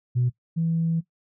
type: tone pair in turn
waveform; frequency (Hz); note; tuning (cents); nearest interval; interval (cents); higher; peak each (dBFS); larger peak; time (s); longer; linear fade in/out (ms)
sine; 123.47 / 164.81; B2 / E3; 0 / 0; perfect fourth; 500; second; -18 / -20; first; 0.15-0.3 / 0.56-1.01; second; 20
effects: noise-tail reverb RT60 0.1 s tail -17 dB re dry + tanh soft clip ceiling -15 dBFS